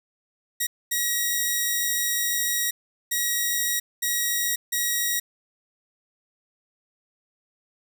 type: tone bursts at uneven times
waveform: 5% pulse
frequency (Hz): 1906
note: A#6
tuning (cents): +38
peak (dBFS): -12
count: 5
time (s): 0.6-0.67 / 0.91-2.71 / 3.11-3.8 / 4.02-4.56 / 4.72-5.2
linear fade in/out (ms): 10
effects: none